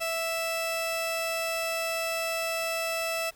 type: tone pair together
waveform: sawtooth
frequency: 659.3 / 1318.6 Hz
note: E5 / E6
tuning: 0 / 0 cents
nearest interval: octave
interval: 1200 cents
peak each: -26 dBFS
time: 0-3.31 s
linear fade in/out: 20 ms
effects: pink hiss -58 dBFS RMS until 3.35 s